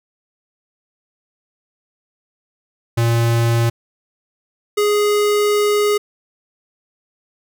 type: tone pair in turn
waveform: square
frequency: 116.54 / 415.3 Hz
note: A#2 / G#4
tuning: 0 / 0 cents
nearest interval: octave + minor seventh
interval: 2200 cents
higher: second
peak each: -14 dBFS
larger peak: neither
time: 2.97-3.7 / 4.77-5.98 s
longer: second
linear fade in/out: 10 ms
effects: none